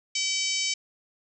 harmonic tone, 765 Hz, G5, 42 cents flat, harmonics 3 / 4 / 5 / 6 / 7 / 8 / 9 / 10, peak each -32 / -32 / -37 / -33 / -32 / -32 / -37 / -37 dBFS, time 0.15-0.74 s, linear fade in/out 5 ms, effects none

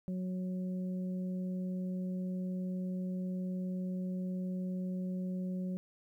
harmonic tone, 183.8 Hz, F#3, 11 cents flat, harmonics 1 / 2 / 3, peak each -34 / -49 / -49 dBFS, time 0.08-5.77 s, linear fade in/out 0 ms, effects 12-bit

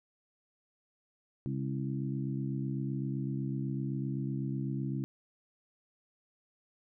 harmonic tone with a mistuned harmonic, 67.9 Hz, C#2, 35 cents flat, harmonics 2 / 3 / 4 / 5, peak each -34 / -38 / -40 / -42 dBFS, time 1.46-5.04 s, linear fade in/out 0 ms, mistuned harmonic 5, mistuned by -46 cents, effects none

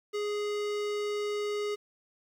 square tone with notch filter, 415.3 Hz, G#4, in tune, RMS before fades -32 dBFS, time 0.13-1.76 s, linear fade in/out 20 ms, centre 930 Hz, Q 1.8, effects low-pass 6000 Hz 12 dB/octave + 10-bit

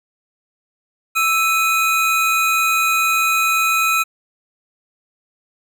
square tone pair together, 1318.5 / 2491 Hz, E6 / D#7, 0 / +1 cents, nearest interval major seventh, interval 1101 cents, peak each -18 dBFS, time 1.15-4.04 s, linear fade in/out 20 ms, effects none

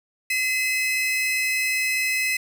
40% pulse tone pair together, 2041 / 2571 Hz, C7 / E7, -44 / -44 cents, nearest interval major third, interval 400 cents, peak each -23 dBFS, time 0.3-2.37 s, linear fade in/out 5 ms, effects 8-bit

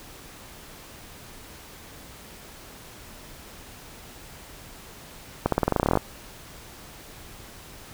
accelerating click train, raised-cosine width 1 ms, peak -6 dBFS, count 15, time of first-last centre 5.46-5.973 s, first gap 63 ms, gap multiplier 0.91, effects pink hiss -45 dBFS RMS until 7.93 s

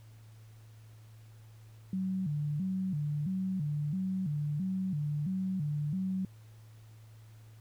sine tone with vibrato, 166.9 Hz, E3, 22 cents sharp, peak -30 dBFS, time 1.93-6.25 s, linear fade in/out 2 ms, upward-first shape square, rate 1.5 Hz, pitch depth 210 cents each way, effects added 110 Hz sine -51 dBFS peak until 7.6 s + pink hiss -65 dBFS RMS until 7.6 s

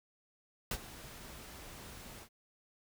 pink noise with ADSR envelope, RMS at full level -34 dBFS, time 0.71-2.29 s, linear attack 3 ms, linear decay 59 ms, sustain -16 dB, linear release 80 ms, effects none

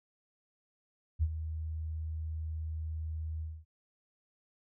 sine tone with ADSR envelope, 79.2 Hz, D#2, 31 cents sharp, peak -24 dBFS, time 1.19-3.65 s, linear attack 35 ms, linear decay 52 ms, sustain -11 dB, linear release 240 ms, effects noise-tail reverb RT60 0.1 s tail -23 dB re dry

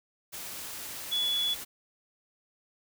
sine tone in noise, 3411 Hz, G#7, 46 cents sharp, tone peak -26 dBFS, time 1.11-1.55 s, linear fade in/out 20 ms, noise white, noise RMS -40 dBFS, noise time 0.32-1.65 s, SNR +11 dB, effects none

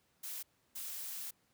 blue noise bursts at uneven times, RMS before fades -43 dBFS, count 2, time 0.23-0.43 / 0.75-1.31 s, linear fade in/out 10 ms, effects pink hiss -74 dBFS RMS until 1.53 s + high-pass 80 Hz 12 dB/octave

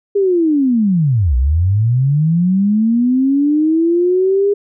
sine linear two-way sweep, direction down then up, 409.5 to 59.1 to 409.5 Hz, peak -10 dBFS, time 0.15-4.54 s, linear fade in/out 10 ms, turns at 1.36 s, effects none

